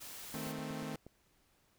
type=noise; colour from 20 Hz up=white; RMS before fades=-48 dBFS; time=0-0.53 s; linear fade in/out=20 ms
type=chord; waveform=sawtooth; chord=A diminished; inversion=second; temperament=equal; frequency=155.56 / 220 / 261.6 Hz; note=Eb3 / A3 / C4; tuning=0 / 0 / 0 cents; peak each=-40 dBFS; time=0.34-0.96 s; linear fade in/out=2 ms
type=click train; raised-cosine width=2 ms; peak=-37 dBFS; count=7; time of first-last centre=0.35-1.066 s; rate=8.38 Hz
effects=pink hiss -72 dBFS RMS until 1.78 s